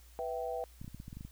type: chord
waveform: sine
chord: E minor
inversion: second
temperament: equal with one note detuned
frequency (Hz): 493.9 / 659.3 / 776.3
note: B4 / E5 / G5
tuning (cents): 0 / 0 / -17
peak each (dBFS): -38 / -39 / -40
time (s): 0.19-0.64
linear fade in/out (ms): 0
type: clicks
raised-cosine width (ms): 5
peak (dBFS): -32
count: 10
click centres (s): 0.815 / 0.845 / 0.879 / 0.946 / 1.001 / 1.081 / 1.129 / 1.17 / 1.209 / 1.25
effects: added 60 Hz sine -55 dBFS peak until 1.31 s + white hiss -63 dBFS RMS until 1.31 s